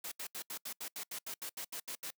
white noise bursts, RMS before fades -42 dBFS, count 14, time 0.04-2.106 s, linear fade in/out 5 ms, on 77 ms, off 76 ms, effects noise-tail reverb RT60 0.1 s tail -26 dB re dry + high-pass 200 Hz 12 dB/octave

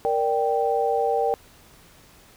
sine chord, G minor, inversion first, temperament equal, 466.2 / 587.3 / 784 Hz, Bb4 / D5 / G5, 0 / 0 / 0 cents, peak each -23 / -27 / -23 dBFS, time 0.05-1.34 s, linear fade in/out 0 ms, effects pink hiss -52 dBFS RMS until 2.36 s

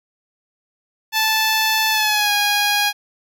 10% pulse tone with pitch glide, 876 to 822.1 Hz, A5 to G#5, -8 to -18 cents, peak -7 dBFS, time 1.12-2.93 s, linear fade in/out 50 ms, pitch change -110 cents, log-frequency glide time 1.9-2.32 s, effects none

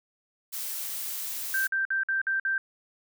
blue noise, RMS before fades -34 dBFS, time 0.52-1.68 s, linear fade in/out 20 ms
sine tone bursts, 1568 Hz, G6, in tune, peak -24 dBFS, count 6, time 1.54-2.58 s, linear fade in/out 2 ms, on 130 ms, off 52 ms
effects none

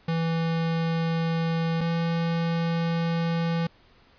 square tone pair in turn, 164.81 / 167.01 Hz, E3 / E3, 0 / +23 cents, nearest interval unison, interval 23 cents, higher second, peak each -24 dBFS, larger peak neither, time 0.08-1.81 / 1.81-3.67 s, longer second, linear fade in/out 5 ms, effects pink hiss -58 dBFS RMS until 4.18 s + resampled to 11025 Hz

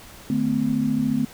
sine tone cluster, 151.1 / 221 / 255.1 Hz, D3 / A3 / C4, +50 / +8 / -44 cents, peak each -28 / -23 / -22 dBFS, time 0.3-1.25 s, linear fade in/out 2 ms, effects pink hiss -44 dBFS RMS until 1.33 s

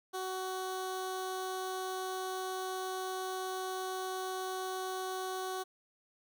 15% pulse tone with notch filter, 374.3 Hz, F#4, 20 cents sharp, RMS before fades -38 dBFS, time 0.13-5.64 s, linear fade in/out 20 ms, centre 2000 Hz, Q 1.8, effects none

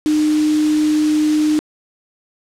sine tone in noise, 304.7 Hz, D#4, 36 cents flat, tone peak -12 dBFS, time 0.06-1.59 s, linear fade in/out 0 ms, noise white, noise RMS -28 dBFS, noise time 0.06-1.59 s, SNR +13 dB, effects low-pass 7000 Hz 12 dB/octave

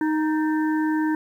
harmonic tone with a mistuned harmonic, 311.1 Hz, D#4, in tune, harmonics 1 / 3 / 5 / 6, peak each -20 / -30 / -34 / -36 dBFS, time 0.01-1.15 s, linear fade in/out 2 ms, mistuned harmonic 6, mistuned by -70 cents, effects 9-bit

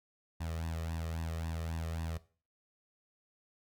sawtooth tone with flanger, 81.8 Hz, E2, 13 cents flat, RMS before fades -38 dBFS, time 0.4-2.18 s, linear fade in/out 10 ms, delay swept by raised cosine 1.1 to 1.67 ms, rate 3.7 Hz, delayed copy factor +0.75, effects noise-tail reverb RT60 0.4 s tail -18 dB re dry

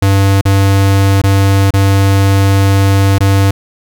square tone with dropouts, 98 Hz, G2, in tune, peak -7 dBFS, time 0.02-3.51 s, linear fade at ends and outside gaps 5 ms, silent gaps 0.412-0.453 / 1.217-1.237 / 1.707-1.737 / 3.184-3.205 s, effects none

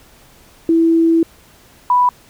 sine tone pair in turn, 329.6 / 987.7 Hz, E4 / B5, 0 / 0 cents, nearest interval octave + perfect fifth, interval 1900 cents, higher second, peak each -9 dBFS, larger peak neither, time 0.69-1.23 / 1.9-2.09 s, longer first, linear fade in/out 2 ms, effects pink hiss -47 dBFS RMS until 2.29 s

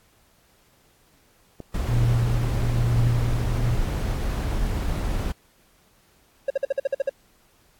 click, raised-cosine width 2 ms, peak -22 dBFS, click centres 1.603 s
brown noise, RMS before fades -25 dBFS, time 1.74-5.32 s, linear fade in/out 5 ms
sine tone with tremolo, 118.3 Hz, A#2, 26 cents sharp, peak -17 dBFS, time 1.86-3.78 s, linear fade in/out 50 ms, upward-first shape triangle, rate 1.1 Hz, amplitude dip 70%
triangle tone bursts, 547 Hz, C#5, 23 cents flat, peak -17 dBFS, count 9, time 6.48-7.095 s, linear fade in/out 5 ms, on 23 ms, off 51 ms
effects pink hiss -60 dBFS RMS until 7.79 s + AAC 64 kbps

